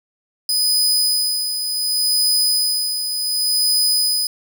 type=tone with tremolo; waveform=sawtooth; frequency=4993 Hz; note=D#8; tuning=5 cents sharp; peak=-11 dBFS; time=0.49-4.27 s; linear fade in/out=2 ms; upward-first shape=sine; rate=0.68 Hz; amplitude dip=55%; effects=8-bit